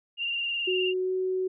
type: tone with vibrato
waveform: sine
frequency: 2794 Hz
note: F7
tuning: in tune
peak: -27 dBFS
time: 0.17-0.94 s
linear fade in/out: 50 ms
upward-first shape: sine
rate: 19 Hz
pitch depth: 34 cents each way
type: tone with pitch glide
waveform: sine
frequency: 370 to 373 Hz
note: F#4 to F#4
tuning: 0 to +14 cents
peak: -25 dBFS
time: 0.67-1.48 s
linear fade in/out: 10 ms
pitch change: +14 cents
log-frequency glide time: 1.01-1.12 s
effects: none